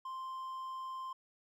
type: tone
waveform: triangle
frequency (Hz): 1046.5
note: C6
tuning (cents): 0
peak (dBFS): -38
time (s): 0.05-1.13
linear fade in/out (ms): 5
effects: none